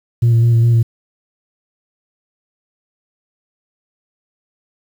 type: tone with vibrato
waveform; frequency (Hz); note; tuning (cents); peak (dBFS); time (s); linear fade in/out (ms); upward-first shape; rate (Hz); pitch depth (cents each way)
sine; 116.54; A#2; 0; -6; 0.22-0.83; 10; square; 4.9; 19
effects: tanh soft clip ceiling -7 dBFS + 7-bit